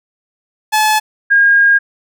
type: tone pair in turn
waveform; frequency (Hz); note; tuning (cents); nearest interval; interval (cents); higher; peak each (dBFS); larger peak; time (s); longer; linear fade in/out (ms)
sawtooth / sine; 860 / 1623.5; A5 / G#6; -40 / -40; major seventh; 1100; second; -6; neither; 0.72-1 / 1.3-1.79; second; 20
effects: none